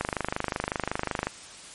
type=click train; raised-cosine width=0.5 ms; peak=-11 dBFS; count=33; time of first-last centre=0.01-1.27 s; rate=25.4 Hz; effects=white hiss -45 dBFS RMS until 1.74 s + MP3 48 kbps